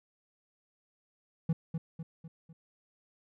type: tone with echo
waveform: triangle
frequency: 163.3 Hz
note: E3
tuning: 16 cents flat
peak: -23 dBFS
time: 1.49-1.53 s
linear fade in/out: 5 ms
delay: 250 ms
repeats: 4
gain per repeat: -6 dB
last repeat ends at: 2.53 s
effects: none